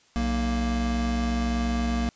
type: tone pair together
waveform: square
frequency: 61.74 / 233.5 Hz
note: B1 / A#3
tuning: 0 / +3 cents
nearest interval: octave + major seventh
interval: 2303 cents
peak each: -27 dBFS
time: 0.16-2.09 s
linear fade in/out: 0 ms
effects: white hiss -60 dBFS RMS until 2.15 s + resampled to 16000 Hz